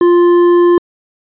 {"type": "tone with hard clipping", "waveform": "sine", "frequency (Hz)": 349.2, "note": "F4", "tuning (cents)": 0, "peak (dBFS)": -7, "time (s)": [0.01, 0.78], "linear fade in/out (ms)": 2, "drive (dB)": 7, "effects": ["resampled to 8000 Hz"]}